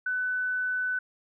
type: tone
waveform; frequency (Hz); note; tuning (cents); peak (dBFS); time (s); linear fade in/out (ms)
sine; 1500; F#6; +23; -26; 0.06-0.99; 5
effects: none